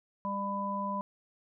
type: harmonic tone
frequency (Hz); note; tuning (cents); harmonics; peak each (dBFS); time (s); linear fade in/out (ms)
199.6; G3; +32; 1 / 3 / 5; -36 / -40 / -33; 0.25-1.01; 0
effects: none